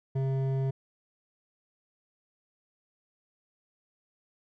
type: tone with hard clipping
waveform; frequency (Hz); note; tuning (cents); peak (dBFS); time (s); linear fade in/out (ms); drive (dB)
sine; 134.1; C3; +43; -28; 0.15-0.71; 10; 10
effects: none